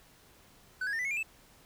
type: tone with pitch steps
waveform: triangle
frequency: 1509 / 1655.1 / 1815.4 / 1991.1 / 2184 / 2395 / 2627 Hz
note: F#6 / G#6 / A#6 / B6 / C#7 / D7 / E7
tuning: +34 / -6 / -46 / +14 / -26 / +33 / -7 cents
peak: -29 dBFS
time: 0.81-1.23 s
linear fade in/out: 5 ms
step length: 60 ms
effects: pink hiss -60 dBFS RMS until 1.65 s